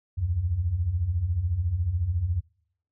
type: beating tone pair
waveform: sine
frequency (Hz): 76.2 / 90.2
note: D#2 / F#2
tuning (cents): -36 / -44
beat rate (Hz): 14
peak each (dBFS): -30 / -24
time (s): 0.17-2.41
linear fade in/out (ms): 20
effects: noise-tail reverb RT60 0.7 s tail -26 dB re dry